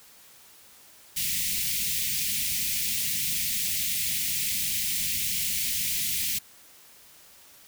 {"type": "band-stop noise", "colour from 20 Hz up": "white", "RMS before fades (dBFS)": -28, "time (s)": [1.16, 6.39], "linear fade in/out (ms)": 10, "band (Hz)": [230, 2000], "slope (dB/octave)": 48, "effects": ["white hiss -53 dBFS RMS until 7.67 s"]}